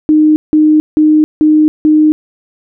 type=tone bursts; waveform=sine; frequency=307.1 Hz; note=D#4; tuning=23 cents flat; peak=-4 dBFS; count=5; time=0.09-2.12 s; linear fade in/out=0 ms; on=270 ms; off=170 ms; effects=none